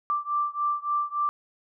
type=beating tone pair; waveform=sine; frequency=1174.7 / 1178.2 Hz; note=D6 / D6; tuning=0 / +5 cents; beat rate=3.5 Hz; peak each=-27 / -28 dBFS; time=0.1-1.29 s; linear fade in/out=0 ms; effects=none